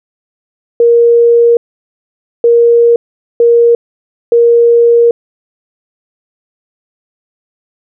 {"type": "tone bursts at uneven times", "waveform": "sine", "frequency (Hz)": 470.1, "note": "A#4", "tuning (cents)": 15, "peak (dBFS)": -3, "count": 4, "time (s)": [[0.8, 1.57], [2.44, 2.96], [3.4, 3.75], [4.32, 5.11]], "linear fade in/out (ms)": 2, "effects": []}